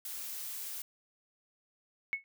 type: noise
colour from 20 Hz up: blue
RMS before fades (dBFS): -41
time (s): 0.05-0.82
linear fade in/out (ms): 2
type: tone with exponential decay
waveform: sine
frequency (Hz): 2200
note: C#7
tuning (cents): -14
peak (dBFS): -26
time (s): 2.13-2.24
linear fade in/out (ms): 0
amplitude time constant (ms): 23
effects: none